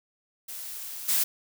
blue noise with level steps, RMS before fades -38 / -24 dBFS, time 0.48-1.24 s, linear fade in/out 10 ms, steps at 1.08 s, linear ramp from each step 10 ms, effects none

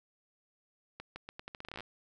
accelerating click train, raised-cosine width 0.3 ms, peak -27 dBFS, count 16, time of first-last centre 1-1.806 s, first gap 160 ms, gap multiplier 0.81, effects none

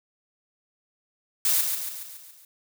blue noise with echo, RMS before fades -22 dBFS, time 1.45-1.61 s, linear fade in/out 2 ms, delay 140 ms, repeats 6, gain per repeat -5 dB, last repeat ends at 2.45 s, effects none

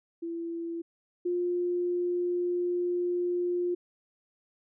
sine tone pair in turn, 335.9 / 353.4 Hz, E4 / F4, +33 / +21 cents, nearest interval minor second, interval 88 cents, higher second, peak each -32 / -26 dBFS, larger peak second, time 0.22-0.82 / 1.25-3.75 s, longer second, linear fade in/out 10 ms, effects none

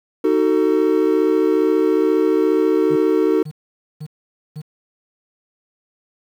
triangle chord, D# diminished, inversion none, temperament just, 311.1 / 373.4 / 448 Hz, D#4 / F#4 / A4, 0 / +16 / +31 cents, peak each -16 dBFS, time 0.24-3.43 s, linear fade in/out 5 ms
triangle tone bursts, 152.7 Hz, D#3, 32 cents flat, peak -25 dBFS, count 4, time 2.9-4.618 s, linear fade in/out 10 ms, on 62 ms, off 490 ms
effects 8-bit

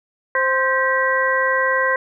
harmonic tone with a mistuned harmonic, 523.3 Hz, C5, in tune, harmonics 1 / 2 / 3 / 4, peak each -21 / -21 / -21 / -21 dBFS, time 0.35-1.96 s, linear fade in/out 2 ms, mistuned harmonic 4, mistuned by -140 cents, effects none

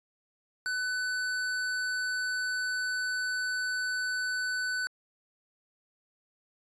square tone, 1500 Hz, F#6, 23 cents sharp, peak -30 dBFS, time 0.66-4.87 s, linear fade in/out 0 ms, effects resampled to 22050 Hz

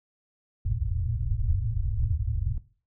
white low-pass noise, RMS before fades -27 dBFS, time 0.65-2.58 s, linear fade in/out 2 ms, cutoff 120 Hz, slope 96 dB/octave, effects noise-tail reverb RT60 0.4 s tail -17 dB re dry

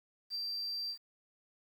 sine tone with ADSR envelope, 4699 Hz, D8, in tune, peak -32 dBFS, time 0.3-0.98 s, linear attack 50 ms, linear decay 9 ms, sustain -2 dB, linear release 86 ms, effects tanh soft clip ceiling -32 dBFS + 10-bit

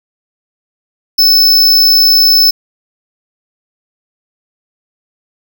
square tone, 5260 Hz, E8, 5 cents flat, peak -5 dBFS, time 1.18-2.51 s, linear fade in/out 10 ms, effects none

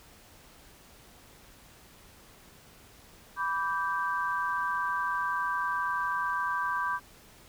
sine chord, G major, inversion first, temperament equal with one note detuned, 987.8 / 1159.8 / 1568 Hz, B5 / D6 / G6, 0 / -22 / 0 cents, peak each -32 / -32 / -32 dBFS, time 3.36-7 s, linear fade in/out 50 ms, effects pink hiss -55 dBFS RMS until 7.48 s

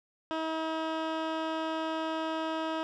15% pulse tone with low-pass filter, 320 Hz, D#4, 49 cents sharp, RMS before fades -33 dBFS, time 0.31-2.83 s, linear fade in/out 0 ms, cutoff 3100 Hz, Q 0.89, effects none

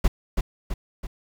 brown noise with echo, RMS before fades -17 dBFS, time 0.04-0.08 s, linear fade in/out 5 ms, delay 330 ms, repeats 3, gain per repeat -5 dB, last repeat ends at 1.07 s, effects none

